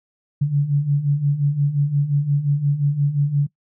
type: beating tone pair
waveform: sine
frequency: 140 / 145.7 Hz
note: C#3 / D3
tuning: +18 / -13 cents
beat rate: 5.7 Hz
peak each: -22 / -17 dBFS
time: 0.41-3.47 s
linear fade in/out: 10 ms
effects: noise-tail reverb RT60 0.1 s tail -21 dB re dry